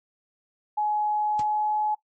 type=tone with pitch glide; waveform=sine; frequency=843 to 848.9 Hz; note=G#5 to G#5; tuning=+26 to +38 cents; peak=-22 dBFS; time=0.77-1.95 s; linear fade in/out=10 ms; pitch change=+12 cents; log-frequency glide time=1.09-1.76 s
type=noise with exponential decay; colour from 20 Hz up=pink; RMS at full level=-33 dBFS; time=1.39-1.46 s; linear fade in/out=2 ms; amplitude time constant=15 ms
effects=noise-tail reverb RT60 0.1 s tail -18 dB re dry + MP3 32 kbps